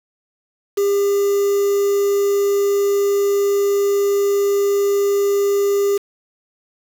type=tone with quantisation; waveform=triangle; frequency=401.5 Hz; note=G4; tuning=41 cents sharp; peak=-12 dBFS; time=0.77-5.98 s; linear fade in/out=10 ms; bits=5; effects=none